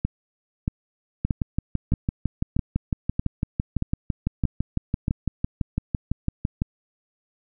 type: two click trains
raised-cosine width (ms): 5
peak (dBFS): -10 / -10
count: 9 / 33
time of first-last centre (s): 0.05-5.081 / 1.25-6.619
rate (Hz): 1.59 / 5.96
effects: none